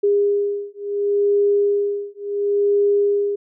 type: beating tone pair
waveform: sine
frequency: 406 / 406.71 Hz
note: G#4 / G#4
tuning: -39 / -36 cents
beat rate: 0.71 Hz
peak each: -19 dBFS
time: 0.03-3.36 s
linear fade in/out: 10 ms
effects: none